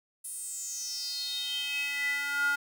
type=tone with high-pass filter sweep; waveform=square; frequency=284.9 Hz; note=C#4; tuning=48 cents sharp; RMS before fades=-33 dBFS; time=0.24-2.56 s; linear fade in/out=10 ms; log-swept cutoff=10000 to 1300 Hz; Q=7.3; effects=none